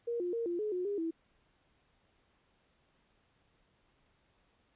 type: tone with pitch steps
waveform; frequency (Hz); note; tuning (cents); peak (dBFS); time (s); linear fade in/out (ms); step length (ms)
sine; 471.3 / 353.9 / 463.4 / 346.8 / 424.7 / 361.6 / 406.3 / 328.1; A#4 / F4 / A#4 / F4 / G#4 / F#4 / G#4 / E4; +19 / +23 / -10 / -12 / +39 / -40 / -38 / -8; -32; 0.07-1.11; 10; 130
effects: pink hiss -72 dBFS RMS until 4.75 s + resampled to 8000 Hz